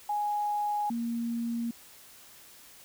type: tone pair in turn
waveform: sine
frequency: 830.6 / 233.5 Hz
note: G#5 / A#3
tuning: 0 / +3 cents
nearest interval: octave + minor seventh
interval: 2197 cents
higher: first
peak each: -27 / -29 dBFS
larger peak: first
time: 0.09-0.9 / 0.9-1.71 s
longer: neither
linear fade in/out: 5 ms
effects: white hiss -53 dBFS RMS until 2.84 s